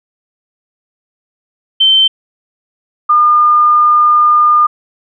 sine tone pair in turn, 3100 / 1210.8 Hz, G7 / D#6, -20 / -48 cents, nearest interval octave + major third, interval 1628 cents, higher first, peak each -5 dBFS, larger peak neither, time 1.8-2.08 / 3.09-4.67 s, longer second, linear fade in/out 10 ms, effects none

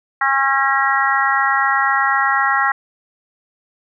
harmonic tone, 272 Hz, C#4, 33 cents flat, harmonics 3 / 4 / 5 / 6 / 7, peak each -20 / -20 / -19 / -22 / -19 dBFS, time 0.21-2.72 s, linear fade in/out 5 ms, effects none

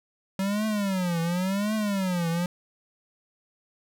square tone with vibrato, 190 Hz, F#3, 46 cents sharp, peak -25 dBFS, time 0.39-2.46 s, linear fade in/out 2 ms, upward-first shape triangle, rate 0.92 Hz, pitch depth 250 cents each way, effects none

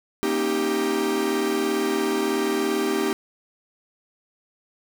45% pulse chord, Eb dominant seventh, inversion second, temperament equal with one note detuned, 233.1 / 270.1 / 311.1 / 392 Hz, Bb3 / Db4 / Eb4 / G4, 0 / -45 / 0 / 0 cents, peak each -30 / -30 / -27 / -24 dBFS, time 0.23-3.13 s, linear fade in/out 0 ms, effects none

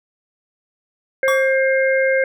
harmonic tone, 531 Hz, C5, 25 cents sharp, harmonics 1 / 3 / 4, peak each -15 / -21 / -22 dBFS, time 1.23-2.24 s, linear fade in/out 2 ms
square tone with exponential decay, 1138 Hz, C#6, 45 cents sharp, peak -18 dBFS, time 1.28-1.59 s, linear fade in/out 0 ms, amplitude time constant 66 ms
effects none

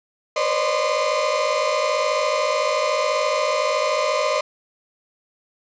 35% pulse tone cluster, 494.8 / 513 / 554 / 608 / 1038 Hz, B4 / C5 / C#5 / D#5 / C6, +3 / -34 / -1 / -40 / -14 cents, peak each -29 / -28 / -24 / -20 / -24 dBFS, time 0.36-4.41 s, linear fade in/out 5 ms, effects resampled to 16000 Hz + 8-bit

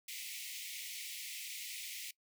pink high-pass noise, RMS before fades -45 dBFS, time 0.08-2.11 s, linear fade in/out 5 ms, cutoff 2000 Hz, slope 96 dB/octave, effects noise-tail reverb RT60 0.1 s tail -21 dB re dry

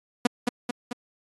sawtooth tone with echo, 243.2 Hz, B3, 26 cents flat, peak -13 dBFS, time 0.25-0.27 s, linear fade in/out 5 ms, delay 220 ms, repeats 3, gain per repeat -4 dB, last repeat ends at 0.93 s, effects AAC 32 kbps

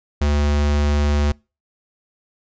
square tone, 73.1 Hz, D2, 7 cents flat, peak -16 dBFS, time 0.21-1.32 s, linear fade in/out 5 ms, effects noise-tail reverb RT60 0.3 s tail -26 dB re dry + resampled to 16000 Hz

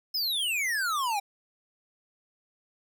square exponential sweep, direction down, 5274 to 777 Hz, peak -27 dBFS, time 0.14-1.2 s, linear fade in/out 10 ms, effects none

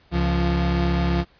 35% pulse tone pair together, 68.8 / 173.37 Hz, C#2 / F3, -12 / -12 cents, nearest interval octave + major third, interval 1600 cents, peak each -20 dBFS, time 0.11-1.25 s, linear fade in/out 50 ms, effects pink hiss -57 dBFS RMS until 1.39 s + resampled to 11025 Hz

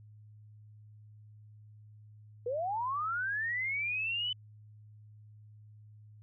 sine linear sweep, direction up, 461.2 to 3026 Hz, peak -31 dBFS, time 2.46-4.33 s, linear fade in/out 5 ms, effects added 106 Hz sine -52 dBFS peak until 6.22 s

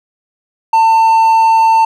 triangle tone, 897 Hz, A5, 33 cents sharp, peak -4 dBFS, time 0.73-1.85 s, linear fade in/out 5 ms, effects none

